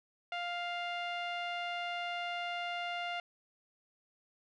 sawtooth tone with low-pass filter, 700 Hz, F5, 4 cents sharp, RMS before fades -38 dBFS, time 0.32-3.2 s, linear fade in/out 2 ms, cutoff 2800 Hz, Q 2.4, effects none

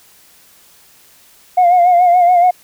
sine tone with vibrato, 711 Hz, F5, 31 cents sharp, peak -5 dBFS, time 1.57-2.51 s, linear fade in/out 10 ms, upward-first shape sine, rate 7 Hz, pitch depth 53 cents each way, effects tanh soft clip ceiling -4 dBFS + white hiss -47 dBFS RMS until 2.63 s

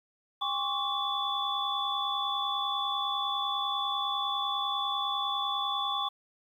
sine tone cluster, 803 / 1073 / 1143 / 3458 Hz, G5 / C6 / D6 / A7, +41 / +43 / -47 / -31 cents, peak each -35 / -36 / -34 / -32 dBFS, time 0.41-6.09 s, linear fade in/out 10 ms, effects 10-bit

